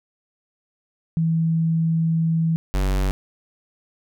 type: tone pair in turn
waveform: sine / square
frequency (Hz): 163.2 / 47.55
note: E3 / F#1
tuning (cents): -17 / +48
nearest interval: octave + major sixth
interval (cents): 2135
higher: first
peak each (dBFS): -17 / -19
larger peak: first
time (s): 1.17-2.56 / 2.74-3.11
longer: first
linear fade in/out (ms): 0
effects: none